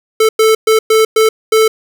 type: tone bursts at uneven times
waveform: square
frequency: 440 Hz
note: A4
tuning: in tune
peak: -7 dBFS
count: 6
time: 0.2-0.29 / 0.39-0.55 / 0.67-0.79 / 0.9-1.05 / 1.16-1.29 / 1.52-1.68 s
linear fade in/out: 5 ms
effects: none